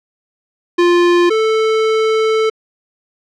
square tone pair in turn, 349.2 / 440 Hz, F4 / A4, 0 / 0 cents, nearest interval major third, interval 400 cents, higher second, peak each -9 / -12 dBFS, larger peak first, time 0.78-1.3 / 1.3-2.5 s, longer second, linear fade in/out 10 ms, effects low-pass 4000 Hz 12 dB/octave

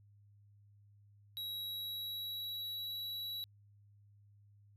square tone with pitch glide, 3865 to 3910 Hz, B7 to B7, -38 to -18 cents, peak -40 dBFS, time 1.37-3.44 s, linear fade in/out 0 ms, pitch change +20 cents, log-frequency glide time 1.54-3.03 s, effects added 102 Hz sine -61 dBFS peak until 4.76 s

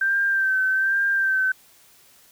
sine tone with vibrato, 1563 Hz, G6, 6 cents flat, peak -18 dBFS, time 0.01-1.52 s, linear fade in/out 5 ms, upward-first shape sine, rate 1.2 Hz, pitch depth 37 cents each way, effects white hiss -54 dBFS RMS until 2.31 s

